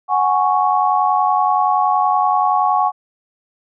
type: chord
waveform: sine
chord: F# suspended second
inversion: none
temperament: equal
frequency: 740 / 830.6 / 1108.7 Hz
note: F#5 / G#5 / C#6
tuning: 0 / 0 / 0 cents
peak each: -17 dBFS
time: 0.08-2.92 s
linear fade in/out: 50 ms
effects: none